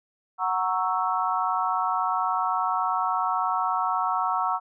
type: chord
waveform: sine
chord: F# dominant seventh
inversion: none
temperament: equal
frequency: 740 / 932.3 / 1108.7 / 1318.5 Hz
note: F#5 / A#5 / C#6 / E6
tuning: 0 / 0 / 0 / 0 cents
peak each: -28 dBFS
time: 0.38-4.6 s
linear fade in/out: 50 ms
effects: none